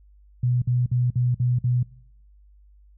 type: tone bursts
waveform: sine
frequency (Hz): 123.47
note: B2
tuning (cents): 0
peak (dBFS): -18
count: 6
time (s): 0.43-1.83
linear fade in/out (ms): 5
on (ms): 190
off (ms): 52
effects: noise-tail reverb RT60 0.7 s tail -22 dB re dry + added 50 Hz sine -50 dBFS peak until 2.97 s